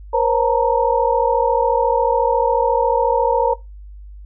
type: tone cluster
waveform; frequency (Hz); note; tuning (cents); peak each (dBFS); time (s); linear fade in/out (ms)
sine; 478.9 / 533 / 900 / 940; A#4 / C5 / A5 / A#5; +47 / +32 / +39 / +14; -19; 0.13-3.54; 10
effects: noise-tail reverb RT60 0.2 s tail -18 dB re dry + added 50 Hz sine -34 dBFS peak until 4.25 s